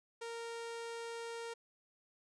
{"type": "tone", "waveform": "sawtooth", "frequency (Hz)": 463.4, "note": "A#4", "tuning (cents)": -10, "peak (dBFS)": -38, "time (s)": [0.21, 1.54], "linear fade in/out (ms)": 10, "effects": ["resampled to 22050 Hz"]}